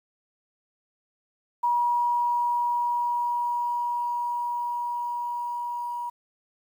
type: tone with level ramp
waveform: sine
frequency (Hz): 960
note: B5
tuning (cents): -49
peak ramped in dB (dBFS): -20 to -29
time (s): 1.63-6.1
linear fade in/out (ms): 10
effects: 9-bit

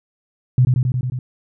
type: tone with echo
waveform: sine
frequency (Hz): 126.1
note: B2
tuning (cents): +36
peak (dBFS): -9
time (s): 0.58-0.65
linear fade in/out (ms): 2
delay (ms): 90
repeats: 6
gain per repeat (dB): -2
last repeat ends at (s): 1.19
effects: none

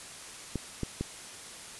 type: clicks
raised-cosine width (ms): 3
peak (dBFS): -18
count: 3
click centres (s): 0.557 / 0.833 / 1.01
effects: white hiss -45 dBFS RMS until 1.79 s + resampled to 24000 Hz

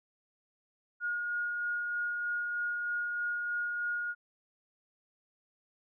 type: tone with tremolo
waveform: sine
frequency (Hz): 1434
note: F6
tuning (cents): +45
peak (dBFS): -30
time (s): 1-4.15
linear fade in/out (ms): 50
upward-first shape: sine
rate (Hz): 3.2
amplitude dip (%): 25
effects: none

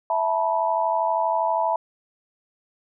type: chord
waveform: sine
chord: E suspended fourth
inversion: none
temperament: equal with one note detuned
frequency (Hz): 659.3 / 880 / 972.5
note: E5 / A5 / B5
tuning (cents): 0 / 0 / -27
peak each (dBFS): -24 / -24 / -24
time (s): 0.1-1.76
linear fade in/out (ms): 2
effects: none

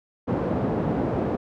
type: band-pass noise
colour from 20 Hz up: pink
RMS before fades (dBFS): -25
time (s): 0.27-1.37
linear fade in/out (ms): 20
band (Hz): 140 to 600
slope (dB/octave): 12
effects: none

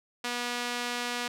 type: tone with band-pass filter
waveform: sawtooth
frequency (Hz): 242.5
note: B3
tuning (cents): -31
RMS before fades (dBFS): -33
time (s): 0.24-1.28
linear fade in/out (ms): 5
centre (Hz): 3300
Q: 0.53
effects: none

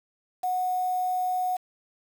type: tone with quantisation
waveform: sine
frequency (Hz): 734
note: F#5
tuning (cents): -14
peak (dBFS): -24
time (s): 0.43-1.57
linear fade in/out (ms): 10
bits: 7
effects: none

